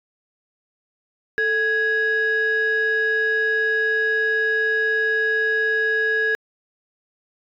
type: tone pair together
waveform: sine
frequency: 440.7 / 1664 Hz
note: A4 / G#6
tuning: +3 / +3 cents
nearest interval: octave + major seventh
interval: 2300 cents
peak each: -22 / -17 dBFS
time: 1.38-6.35 s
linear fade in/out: 0 ms
effects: tanh soft clip ceiling -14 dBFS